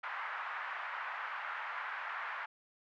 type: band-pass noise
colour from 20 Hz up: white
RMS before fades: -41 dBFS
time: 0.03-2.46 s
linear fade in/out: 10 ms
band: 880 to 1800 Hz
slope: 24 dB/octave
effects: none